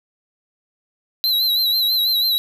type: tone with vibrato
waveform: square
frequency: 3995 Hz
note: B7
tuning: 19 cents sharp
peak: -16 dBFS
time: 1.24-2.38 s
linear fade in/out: 0 ms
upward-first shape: sine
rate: 6.1 Hz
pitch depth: 68 cents each way
effects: none